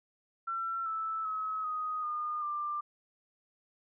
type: tone with pitch steps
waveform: sine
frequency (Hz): 1349 / 1315.1 / 1282.1 / 1250 / 1218.6 / 1188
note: E6 / E6 / E6 / D#6 / D#6 / D6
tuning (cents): +40 / -4 / -48 / +8 / -36 / +20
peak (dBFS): -32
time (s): 0.47-2.81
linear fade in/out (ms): 10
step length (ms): 390
effects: none